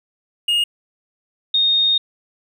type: tone pair in turn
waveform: triangle / sine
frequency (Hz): 2852 / 3699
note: F7 / A#7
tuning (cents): +36 / -14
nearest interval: perfect fourth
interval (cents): 450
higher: second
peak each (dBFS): -13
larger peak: neither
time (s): 0.48-0.64 / 1.54-1.98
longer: second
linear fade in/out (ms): 5
effects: none